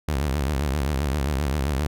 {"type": "tone with vibrato", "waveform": "sawtooth", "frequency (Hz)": 70.7, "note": "C#2", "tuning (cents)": 35, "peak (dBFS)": -18, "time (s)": [0.08, 1.87], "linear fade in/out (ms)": 5, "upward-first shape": "triangle", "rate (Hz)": 7.6, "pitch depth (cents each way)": 190, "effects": []}